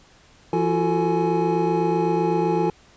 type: tone cluster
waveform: triangle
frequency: 169.4 / 338.8 / 366.7 / 442.9 / 839 Hz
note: E3 / E4 / F#4 / A4 / G#5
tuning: +48 / +48 / -15 / +11 / +17 cents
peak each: -23 dBFS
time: 0.53-2.7 s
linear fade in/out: 2 ms
effects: pink hiss -53 dBFS RMS until 2.96 s + resampled to 16000 Hz